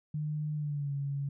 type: tone with pitch glide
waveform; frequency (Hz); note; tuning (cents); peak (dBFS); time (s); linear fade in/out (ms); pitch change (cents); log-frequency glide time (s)
sine; 151.3 to 140.35; D#3 to C#3; -48 to +22; -31; 0.14-1.29; 5; -130; 0.54-0.93
effects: none